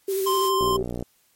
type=noise; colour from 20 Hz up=blue; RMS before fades=-33 dBFS; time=0.07-0.52 s; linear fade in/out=50 ms
type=tone with vibrato; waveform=sine; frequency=385.9 Hz; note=G4; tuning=27 cents flat; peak=-22 dBFS; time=0.08-0.83 s; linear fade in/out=5 ms; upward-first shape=square; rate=12 Hz; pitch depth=25 cents each way
type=tone; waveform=square; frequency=1046.5 Hz; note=C6; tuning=in tune; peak=-22 dBFS; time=0.26-0.77 s; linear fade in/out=10 ms
type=click train; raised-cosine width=2 ms; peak=-17 dBFS; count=26; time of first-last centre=0.61-1.025 s; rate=60.2 Hz
effects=white hiss -63 dBFS RMS until 1.35 s + MP3 64 kbps